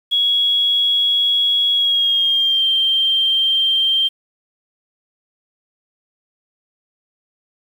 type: tone with pitch glide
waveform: sine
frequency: 3334 to 3161 Hz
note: G#7 to G7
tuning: +6 to +14 cents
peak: -13 dBFS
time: 0.11-4.09 s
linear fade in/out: 20 ms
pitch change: -92 cents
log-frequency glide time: 1.72-2.64 s
effects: 7-bit

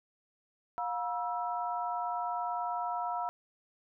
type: tone cluster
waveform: sine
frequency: 711 / 960 / 1321 Hz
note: F5 / B5 / E6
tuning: +31 / -49 / +3 cents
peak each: -35 / -35 / -39 dBFS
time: 0.78-3.29 s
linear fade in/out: 0 ms
effects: none

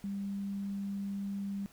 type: tone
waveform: sine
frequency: 198.7 Hz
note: G3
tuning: 24 cents sharp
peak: -34 dBFS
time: 0.04-1.66 s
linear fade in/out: 0 ms
effects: pink hiss -60 dBFS RMS until 1.72 s

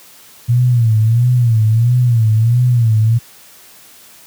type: tone with vibrato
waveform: sine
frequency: 116.54 Hz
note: A#2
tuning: in tune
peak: -8 dBFS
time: 0.48-3.19 s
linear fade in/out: 20 ms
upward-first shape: sine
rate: 1.5 Hz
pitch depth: 120 cents each way
effects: white hiss -42 dBFS RMS until 4.26 s + high-pass 60 Hz 12 dB/octave

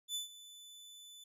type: tone with ADSR envelope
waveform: sawtooth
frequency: 3498 Hz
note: A7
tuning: 11 cents flat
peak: -32 dBFS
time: 0.08-1.24 s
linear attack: 68 ms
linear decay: 130 ms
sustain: -17 dB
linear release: 5 ms
effects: resampled to 32000 Hz

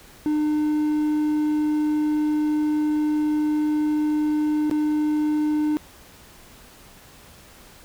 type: tone with dropouts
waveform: triangle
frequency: 302.4 Hz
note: D#4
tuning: 49 cents flat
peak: -17 dBFS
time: 0.26-5.77 s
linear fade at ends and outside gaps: 0 ms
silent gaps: 4.698-4.712 s
effects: pink hiss -48 dBFS RMS until 7.84 s

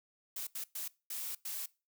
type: noise bursts at uneven times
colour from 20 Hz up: blue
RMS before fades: -40 dBFS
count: 5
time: 0.36-0.47 / 0.55-0.64 / 0.75-0.88 / 1.1-1.35 / 1.45-1.66 s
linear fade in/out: 5 ms
effects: noise-tail reverb RT60 0.3 s tail -22 dB re dry

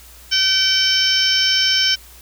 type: harmonic tone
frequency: 767 Hz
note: G5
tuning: 38 cents flat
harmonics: 2 / 3 / 4 / 5 / 6 / 7 / 8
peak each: -23 / -25 / -18 / -29 / -26 / -17 / -29 dBFS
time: 0.31-1.96 s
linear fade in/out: 20 ms
effects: added 60 Hz sine -44 dBFS peak until 2.21 s + white hiss -44 dBFS RMS until 2.21 s

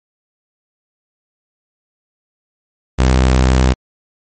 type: tone with vibrato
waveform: sawtooth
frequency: 64.1 Hz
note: C2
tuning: 35 cents flat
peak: -5 dBFS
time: 2.98-3.74 s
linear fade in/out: 20 ms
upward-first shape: sine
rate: 18 Hz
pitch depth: 9 cents each way
effects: MP3 32 kbps

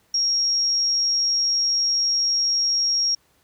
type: tone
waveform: sine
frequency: 5588 Hz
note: F8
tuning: in tune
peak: -18 dBFS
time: 0.14-3.15 s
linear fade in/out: 5 ms
effects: pink hiss -62 dBFS RMS until 3.43 s + high-pass 60 Hz 12 dB/octave

